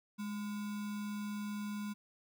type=tone with sample-and-hold; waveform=sine; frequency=207.7 Hz; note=G#3; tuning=in tune; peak=-37 dBFS; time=0.18-1.94 s; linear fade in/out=20 ms; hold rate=1225 Hz; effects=none